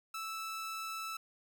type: tone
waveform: sawtooth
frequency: 1316 Hz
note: E6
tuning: 3 cents flat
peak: -35 dBFS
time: 0.14-1.17 s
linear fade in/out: 5 ms
effects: none